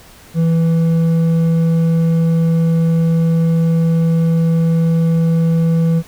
sine tone with hard clipping, 164.81 Hz, E3, in tune, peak -12 dBFS, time 0.34-6.03 s, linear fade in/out 50 ms, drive 5 dB, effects pink hiss -42 dBFS RMS until 6.07 s

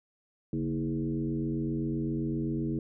sine tone with frequency modulation, 233.1 Hz, A#3, in tune, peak -28 dBFS, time 0.53-2.79 s, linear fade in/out 2 ms, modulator 87.7 Hz, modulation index 1.5, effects none

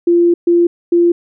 sine tone bursts at uneven times, 344.8 Hz, F4, 22 cents flat, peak -7 dBFS, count 3, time 0.07-0.34 / 0.47-0.67 / 0.92-1.12 s, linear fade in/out 5 ms, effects none

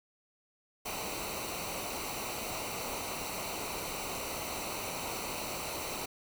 pink noise with comb filter, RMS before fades -38 dBFS, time 0.85-6.06 s, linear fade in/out 10 ms, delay 0.59 ms, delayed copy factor -0.7, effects none

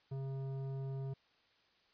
triangle tone with tanh clipping, 135.1 Hz, C#3, 44 cents flat, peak -40 dBFS, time 0.11-1.14 s, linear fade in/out 10 ms, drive 16 dB, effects white hiss -71 dBFS RMS until 1.93 s + resampled to 11025 Hz

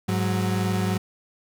35% pulse tone pair together, 103.83 / 185 Hz, G#2 / F#3, 0 / 0 cents, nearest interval minor seventh, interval 1000 cents, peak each -23 dBFS, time 0.08-0.98 s, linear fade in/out 10 ms, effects none

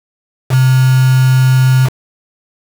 sine tone with quantisation, 129.6 Hz, C3, 16 cents flat, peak -6 dBFS, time 0.49-1.9 s, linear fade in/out 50 ms, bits 3, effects none

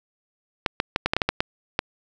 clicks, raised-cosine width 0.3 ms, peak -4 dBFS, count 10, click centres 0.662 / 0.801 / 0.961 / 1.06 / 1.135 / 1.166 / 1.218 / 1.29 / 1.405 / 1.791 s, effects none

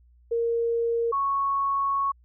sine tone pair in turn, 465.1 / 1106.2 Hz, A#4 / C#6, -4 / -4 cents, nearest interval octave + minor third, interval 1500 cents, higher second, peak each -22 dBFS, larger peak neither, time 0.31-1.12 / 1.12-2.12 s, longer second, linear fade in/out 10 ms, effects added 60 Hz sine -54 dBFS peak until 2.24 s

